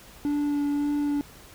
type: tone with vibrato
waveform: triangle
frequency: 289.8 Hz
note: D4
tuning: 23 cents flat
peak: -21 dBFS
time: 0.25-1.21 s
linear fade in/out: 0 ms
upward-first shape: sine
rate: 1.8 Hz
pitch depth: 12 cents each way
effects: added 50 Hz sine -55 dBFS peak until 1.54 s + pink hiss -49 dBFS RMS until 1.54 s